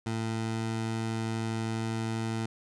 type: tone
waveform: 20% pulse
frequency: 112.4 Hz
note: A2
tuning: 37 cents sharp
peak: -25 dBFS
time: 0.06-2.46 s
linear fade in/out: 5 ms
effects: resampled to 22050 Hz